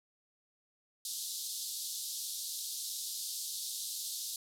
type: band-pass noise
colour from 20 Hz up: pink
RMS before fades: -40 dBFS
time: 1.05-4.36 s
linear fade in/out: 2 ms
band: 3700 to 14000 Hz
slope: 48 dB/octave
effects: none